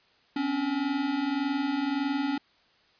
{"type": "tone pair together", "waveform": "square", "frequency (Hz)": [261.1, 282.8], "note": ["C4", "C#4"], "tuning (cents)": [-3, 35], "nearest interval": "minor second", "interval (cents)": 138, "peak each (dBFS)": [-33, -28], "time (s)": [0.36, 2.38], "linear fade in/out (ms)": 5, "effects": ["white hiss -63 dBFS RMS until 2.99 s", "resampled to 11025 Hz"]}